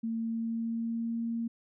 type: tone with pitch glide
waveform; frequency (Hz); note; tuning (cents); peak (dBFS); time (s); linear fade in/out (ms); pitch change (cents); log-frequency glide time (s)
sine; 226.8 to 230.9; A#3 to A#3; -47 to -16; -30; 0.03-1.48; 10; +31; 0.14-1.22
effects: none